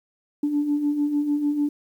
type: beating tone pair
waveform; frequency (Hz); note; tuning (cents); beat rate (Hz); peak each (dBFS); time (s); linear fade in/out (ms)
sine; 286.7 / 293.4; D4 / D4; -42 / -2; 6.7; -28 / -20; 0.43-1.69; 5
effects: tanh soft clip ceiling -14 dBFS + 9-bit